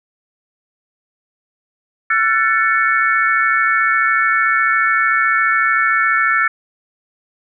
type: chord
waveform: sine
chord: F# minor seventh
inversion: third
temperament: equal with one note detuned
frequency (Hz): 1346.2 / 1480 / 1760 / 2217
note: E6 / F#6 / A6 / C#7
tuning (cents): +36 / 0 / 0 / 0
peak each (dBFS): -16 / -21 / -16 / -20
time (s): 2.1-6.48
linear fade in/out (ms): 5
effects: none